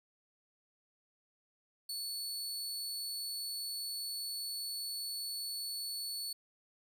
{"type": "tone", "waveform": "sawtooth", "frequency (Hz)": 4435, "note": "C#8", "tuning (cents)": 0, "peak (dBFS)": -35, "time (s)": [1.89, 6.33], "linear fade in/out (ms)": 5, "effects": []}